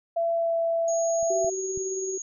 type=tone with pitch glide; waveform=sine; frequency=672 to 666.2 Hz; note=E5 to E5; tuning=+33 to +18 cents; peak=-22 dBFS; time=0.16-1.5 s; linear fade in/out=10 ms; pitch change=-15 cents; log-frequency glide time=0.31-0.56 s
type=tone; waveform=sine; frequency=6645 Hz; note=G#8; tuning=in tune; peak=-32 dBFS; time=0.88-2.22 s; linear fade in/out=2 ms
type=clicks; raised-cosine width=5 ms; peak=-36 / -31 / -29 dBFS; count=3; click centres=1.229 / 1.446 / 1.775 s
type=tone with tremolo; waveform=sine; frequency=379.9 Hz; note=F#4; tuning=46 cents sharp; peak=-27 dBFS; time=1.3-2.18 s; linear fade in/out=5 ms; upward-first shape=sine; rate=18 Hz; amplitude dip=40%
effects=none